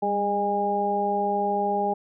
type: harmonic tone with a mistuned harmonic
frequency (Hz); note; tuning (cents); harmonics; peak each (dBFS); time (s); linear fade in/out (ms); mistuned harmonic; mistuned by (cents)
203.7; G#3; -33; 1 / 2 / 3 / 4; -31 / -28 / -30 / -24; 0.02-1.94; 10; 1; -33
effects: none